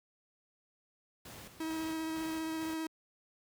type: noise with tremolo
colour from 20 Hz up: pink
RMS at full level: -49 dBFS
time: 1.25-2.74 s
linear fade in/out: 5 ms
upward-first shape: square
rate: 2.2 Hz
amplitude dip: 55%
type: tone with vibrato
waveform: 45% pulse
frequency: 320 Hz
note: D#4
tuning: 49 cents sharp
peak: -35 dBFS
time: 1.6-2.87 s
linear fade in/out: 5 ms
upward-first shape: sine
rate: 15 Hz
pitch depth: 13 cents each way
effects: high-pass 60 Hz 12 dB/octave